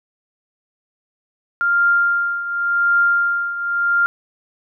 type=tone with tremolo; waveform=sine; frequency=1396.9 Hz; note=F6; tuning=in tune; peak=-11 dBFS; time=1.61-4.06 s; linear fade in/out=0 ms; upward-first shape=triangle; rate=0.9 Hz; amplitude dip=75%; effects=none